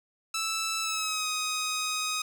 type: tone with pitch glide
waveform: 10% pulse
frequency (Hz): 1318.5 to 1255.3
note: E6 to D#6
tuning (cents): 0 to +15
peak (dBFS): -20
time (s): 0.34-2.22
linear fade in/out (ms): 5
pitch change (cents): -85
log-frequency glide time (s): 0.81-1.27
effects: none